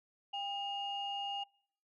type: tone pair together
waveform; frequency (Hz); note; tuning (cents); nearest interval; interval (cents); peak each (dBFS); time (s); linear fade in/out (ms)
sine; 799 / 2847; G5 / F7; +33 / +33; octave + minor seventh; 2200; -38 / -39; 0.33-1.44; 10
effects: noise-tail reverb RT60 0.6 s tail -26 dB re dry + tanh soft clip ceiling -29 dBFS